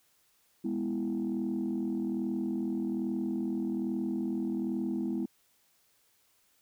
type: chord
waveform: sine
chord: E major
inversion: first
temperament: just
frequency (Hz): 206 / 247.2 / 329.6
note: G#3 / B3 / E4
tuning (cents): -14 / +2 / 0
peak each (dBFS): -33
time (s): 0.64-5.26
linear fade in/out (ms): 10
effects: tanh soft clip ceiling -24 dBFS + white hiss -69 dBFS RMS until 6.61 s